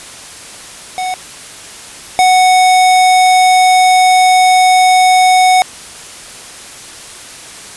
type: tone pair in turn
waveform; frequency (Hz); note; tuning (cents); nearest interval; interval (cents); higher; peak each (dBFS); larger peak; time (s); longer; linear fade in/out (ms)
square; 740 / 740; F#5 / F#5; 0 / 0; unison; 0; neither; -16 / -6; second; 0.98-1.14 / 2.19-5.62; second; 0
effects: white hiss -31 dBFS RMS until 7.76 s + resampled to 24000 Hz